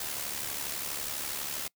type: noise with amplitude modulation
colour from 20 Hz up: white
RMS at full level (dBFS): -33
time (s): 0-1.68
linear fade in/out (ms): 5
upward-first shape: sine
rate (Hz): 72.2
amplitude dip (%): 55
effects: noise-tail reverb RT60 0.1 s tail -24 dB re dry